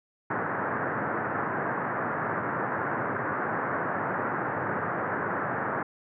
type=band-pass noise; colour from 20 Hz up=white; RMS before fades=-30 dBFS; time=0.3-5.83 s; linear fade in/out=5 ms; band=100 to 1700 Hz; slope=48 dB/octave; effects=none